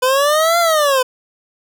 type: linear two-way sweep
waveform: 25% pulse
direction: up then down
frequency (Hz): 500 to 694 to 500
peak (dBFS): -8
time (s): 0.02-1.03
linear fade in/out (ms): 10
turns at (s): 0.59
effects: none